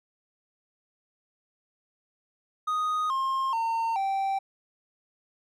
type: tone with pitch steps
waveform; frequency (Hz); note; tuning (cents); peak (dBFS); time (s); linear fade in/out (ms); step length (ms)
triangle; 1244.5 / 1064.8 / 911 / 779.5; D#6 / C6 / A#5 / G5; 0 / +30 / -40 / -10; -23; 2.67-4.39; 10; 430
effects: none